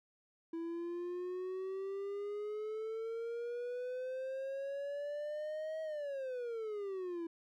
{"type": "exponential two-way sweep", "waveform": "triangle", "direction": "up then down", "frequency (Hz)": [329.6, 638, 329.6], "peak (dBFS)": -36, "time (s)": [0.53, 7.27], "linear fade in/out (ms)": 5, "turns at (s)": 5.82, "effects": []}